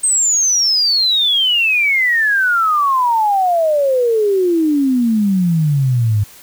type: exponential sweep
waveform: sine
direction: down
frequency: 8460 to 100.6 Hz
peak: -11 dBFS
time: 0.03-6.24 s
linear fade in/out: 10 ms
effects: white hiss -41 dBFS RMS until 6.42 s